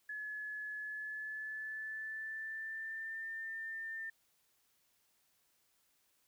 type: tone with pitch glide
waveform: sine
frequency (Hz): 1706 to 1798.1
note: G#6 to A6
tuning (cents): +46 to +37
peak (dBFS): -40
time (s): 0.09-4.1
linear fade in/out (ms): 5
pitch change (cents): +91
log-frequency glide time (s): 0.77-3.28
effects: white hiss -75 dBFS RMS until 6.27 s